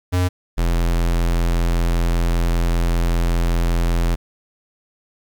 square tone pair in turn, 90.2 / 42.57 Hz, F#2 / F1, -44 / -44 cents, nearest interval octave + minor second, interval 1300 cents, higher first, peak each -16 dBFS, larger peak neither, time 0.12-0.29 / 0.57-4.16 s, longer second, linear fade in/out 20 ms, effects 9-bit

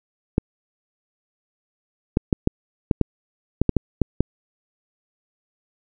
clicks, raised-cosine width 3 ms, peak -3 dBFS, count 11, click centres 0.381 / 2.171 / 2.328 / 2.474 / 2.912 / 3.013 / 3.616 / 3.693 / 3.767 / 4.017 / 4.206 s, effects none

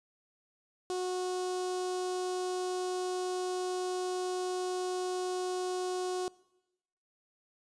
sawtooth tone with notch filter, 365.8 Hz, F#4, 20 cents flat, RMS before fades -34 dBFS, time 0.9-6.28 s, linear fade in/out 0 ms, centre 2000 Hz, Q 0.68, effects noise-tail reverb RT60 1.0 s tail -23 dB re dry + resampled to 22050 Hz

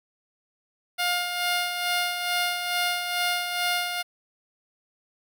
10% pulse tone with tremolo, 709 Hz, F5, 26 cents sharp, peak -14 dBFS, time 0.98-4.03 s, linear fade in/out 20 ms, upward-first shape sine, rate 2.3 Hz, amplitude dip 50%, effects none

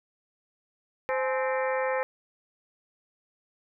harmonic tone with a mistuned harmonic, 260.2 Hz, C4, 9 cents flat, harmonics 2 / 3 / 4 / 5 / 6 / 7 / 8 / 9, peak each -27 / -33 / -36 / -38 / -41 / -35 / -41 / -41 dBFS, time 1.09-2.03 s, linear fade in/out 0 ms, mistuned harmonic 3, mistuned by +140 cents, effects none

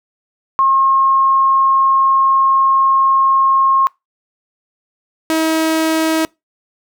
sine / sawtooth tone pair in turn, 1076 / 319.9 Hz, C6 / D#4, +48 / +48 cents, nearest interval octave + major sixth, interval 2100 cents, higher first, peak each -9 dBFS, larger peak neither, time 0.59-3.87 / 5.3-6.25 s, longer first, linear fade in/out 0 ms, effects noise-tail reverb RT60 0.2 s tail -24 dB re dry

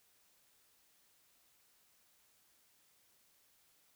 silence, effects white hiss -71 dBFS RMS until 3.95 s

